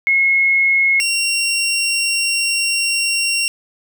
sine / 20% pulse tone pair in turn, 2170 / 2749 Hz, C#7 / F7, -37 / -28 cents, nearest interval major third, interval 409 cents, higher second, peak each -11 dBFS, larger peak neither, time 0.07-1 / 1-3.48 s, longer second, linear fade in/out 0 ms, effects none

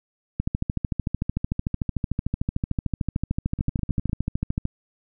two click trains, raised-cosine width 5 ms, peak -17 / -11 dBFS, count 6 / 58, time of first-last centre 3.59-4.096 / 0.4-4.654 s, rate 9.89 / 13.4 Hz, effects none

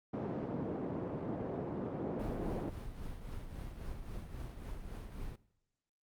pink band-pass noise, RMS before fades -39 dBFS, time 0.13-2.7 s, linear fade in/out 10 ms, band 170 to 520 Hz, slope 12 dB/octave
brown noise with tremolo, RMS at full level -41 dBFS, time 2.19-5.36 s, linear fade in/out 5 ms, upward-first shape triangle, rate 3.7 Hz, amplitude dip 55%
effects noise-tail reverb RT60 0.9 s tail -21 dB re dry + Opus 48 kbps

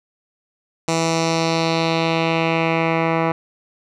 10% pulse tone with low-pass filter sweep, 164 Hz, E3, 9 cents flat, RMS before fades -19 dBFS, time 0.88-3.32 s, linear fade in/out 2 ms, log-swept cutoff 7100 to 1700 Hz, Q 2.1, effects none

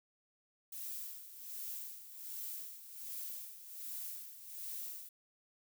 violet noise with tremolo, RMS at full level -43 dBFS, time 0.72-5.09 s, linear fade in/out 5 ms, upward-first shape sine, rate 1.3 Hz, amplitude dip 70%, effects none

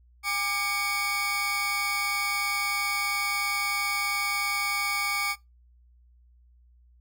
40% pulse tone cluster, 813 / 1194 / 2245 / 5090 Hz, G#5 / D6 / C#7 / D#8, -37 / +28 / +21 / +39 cents, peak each -35 / -31 / -27 / -36 dBFS, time 0.23-5.36 s, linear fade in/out 50 ms, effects noise-tail reverb RT60 0.2 s tail -22 dB re dry + added 60 Hz sine -55 dBFS peak until 7 s

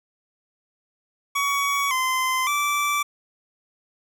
25% pulse tone with pitch steps, 1126 / 1034 / 1164 Hz, C#6 / C6 / D6, +27 / -21 / -16 cents, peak -17 dBFS, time 1.35-3.03 s, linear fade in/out 10 ms, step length 560 ms, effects none

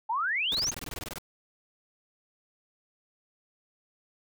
sine exponential sweep, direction up, 845 to 6630 Hz, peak -26 dBFS, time 0.09-0.71 s, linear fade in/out 10 ms
pink noise bursts, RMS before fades -38 dBFS, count 14, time 0.52-1.184 s, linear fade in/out 0 ms, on 27 ms, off 22 ms
effects none

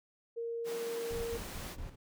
sine tone, 464.5 Hz, A#4, 6 cents flat, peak -35 dBFS, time 0.36-1.38 s, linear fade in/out 20 ms
pink high-pass noise, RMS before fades -46 dBFS, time 0.64-1.77 s, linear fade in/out 50 ms, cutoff 160 Hz, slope 96 dB/octave
brown noise with tremolo, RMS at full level -42 dBFS, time 1.1-1.96 s, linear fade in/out 10 ms, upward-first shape square, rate 4.4 Hz, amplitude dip 60%
effects none

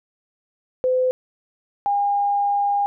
sine tone pair in turn, 510 / 809.6 Hz, C5 / G#5, -44 / -44 cents, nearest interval minor sixth, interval 800 cents, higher second, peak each -16 / -17 dBFS, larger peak first, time 0.84-1.11 / 1.86-2.86 s, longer second, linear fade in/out 0 ms, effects none

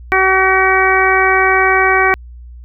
harmonic tone, 379.7 Hz, F#4, 45 cents sharp, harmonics 1 / 2 / 3 / 4 / 5 / 6, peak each -16 / -16 / -16 / -16 / -16 / -16 dBFS, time 0.12-2.14 s, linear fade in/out 0 ms, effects added 60 Hz sine -31 dBFS peak until 2.64 s

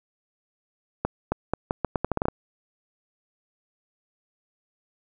accelerating click train, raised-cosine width 1 ms, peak -9 dBFS, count 12, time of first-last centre 1.05-2.284 s, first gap 270 ms, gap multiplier 0.8, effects none

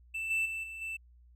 triangle tone with level steps, 2656 Hz, E7, 12 cents sharp, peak -32 / -26 / -33 / -39 / -34 dBFS, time 0.14-0.97 s, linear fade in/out 10 ms, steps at 0.3 / 0.45 / 0.63 / 0.81 s, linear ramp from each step 10 ms, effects added 60 Hz sine -56 dBFS peak until 1.35 s

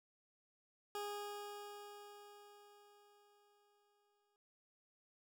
20% pulse tone with exponential decay, 411.3 Hz, G#4, 17 cents flat, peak -36 dBFS, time 0.95-4.36 s, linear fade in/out 1 ms, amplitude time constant 740 ms, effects none

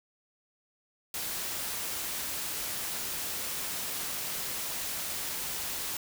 white noise, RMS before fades -35 dBFS, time 1.14-5.97 s, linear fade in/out 2 ms, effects none

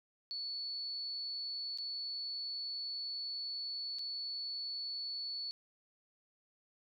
sine tone with dropouts, 4435 Hz, C#8, in tune, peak -38 dBFS, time 0.31-5.51 s, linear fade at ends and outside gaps 0 ms, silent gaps 1.775-1.785 / 3.986-3.992 s, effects none

